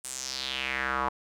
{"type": "tone with band-pass filter sweep", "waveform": "square", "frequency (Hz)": 65.7, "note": "C2", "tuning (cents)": 8, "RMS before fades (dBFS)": -32, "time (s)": [0.04, 1.09], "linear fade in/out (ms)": 5, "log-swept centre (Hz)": [9200, 990], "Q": 3.5, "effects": []}